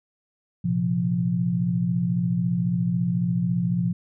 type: chord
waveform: sine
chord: Bb suspended second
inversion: none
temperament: equal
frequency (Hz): 116.54 / 130.81 / 174.61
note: Bb2 / C3 / F3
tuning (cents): 0 / 0 / 0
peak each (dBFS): -28 / -28 / -22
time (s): 0.64-3.93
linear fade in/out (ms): 10
effects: none